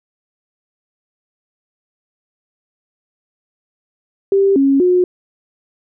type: tone with pitch steps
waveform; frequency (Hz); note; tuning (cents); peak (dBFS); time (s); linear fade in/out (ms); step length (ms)
sine; 392.9 / 274.3 / 361.3; G4 / C#4 / F#4; +4 / -18 / -41; -9; 4.32-5.04; 2; 240
effects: none